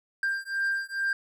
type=beating tone pair; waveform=triangle; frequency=1587 / 1589.3 Hz; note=G6 / G6; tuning=+21 / +23 cents; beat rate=2.3 Hz; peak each=-28 dBFS; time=0.23-1.13 s; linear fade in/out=2 ms; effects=none